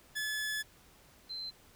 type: tone pair in turn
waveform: sawtooth / sine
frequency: 1718 / 4095 Hz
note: A6 / C8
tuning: -42 / -38 cents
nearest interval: octave + minor third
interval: 1504 cents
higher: second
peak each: -30 / -38 dBFS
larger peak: first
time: 0.15-0.63 / 1.29-1.51 s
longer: first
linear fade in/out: 20 ms
effects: pink hiss -61 dBFS RMS until 1.75 s